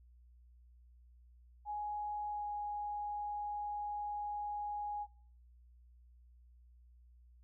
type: tone with pitch glide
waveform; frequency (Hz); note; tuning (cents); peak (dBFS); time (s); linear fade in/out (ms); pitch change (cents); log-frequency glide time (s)
sine; 834 to 828.7; G#5 to G#5; +7 to -4; -37; 1.65-5.07; 50; -11; 2.29-2.45
effects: noise-tail reverb RT60 0.5 s tail -21 dB re dry + added 60 Hz sine -59 dBFS peak until 7.43 s